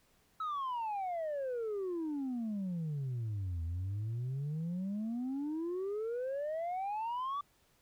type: exponential two-way sweep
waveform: sine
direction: down then up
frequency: 1309 to 81 to 1171 Hz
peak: -32 dBFS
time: 0.4-7.41 s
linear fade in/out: 5 ms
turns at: 3.63 s
effects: tanh soft clip ceiling -33 dBFS + pink hiss -70 dBFS RMS until 7.81 s